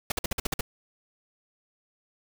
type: noise bursts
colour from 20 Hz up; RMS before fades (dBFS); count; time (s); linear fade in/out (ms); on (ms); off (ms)
pink; -28; 8; 0.1-0.61; 5; 20; 50
effects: none